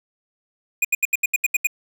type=tone bursts; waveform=square; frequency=2456 Hz; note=D#7; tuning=23 cents flat; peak=-16 dBFS; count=9; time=0.82-1.671 s; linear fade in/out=5 ms; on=27 ms; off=76 ms; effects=none